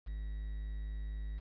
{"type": "tone with quantisation", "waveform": "triangle", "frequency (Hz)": 52.1, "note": "G#1", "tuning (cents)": 6, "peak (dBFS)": -35, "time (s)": [0.06, 1.4], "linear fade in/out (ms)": 20, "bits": 10, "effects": ["resampled to 11025 Hz"]}